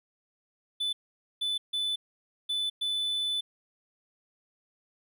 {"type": "tone bursts at uneven times", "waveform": "triangle", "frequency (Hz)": 3498, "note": "A7", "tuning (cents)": -11, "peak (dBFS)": -26, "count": 5, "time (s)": [[0.8, 0.93], [1.41, 1.58], [1.73, 1.96], [2.49, 2.7], [2.81, 3.41]], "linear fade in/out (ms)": 10, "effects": []}